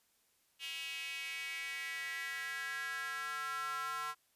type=tone with high-pass filter sweep; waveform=square; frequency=149.9 Hz; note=D3; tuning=36 cents sharp; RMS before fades=-41 dBFS; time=0.59-4.15 s; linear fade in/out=50 ms; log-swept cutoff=2800 to 1200 Hz; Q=5.2; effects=white hiss -74 dBFS RMS until 4.35 s + resampled to 32000 Hz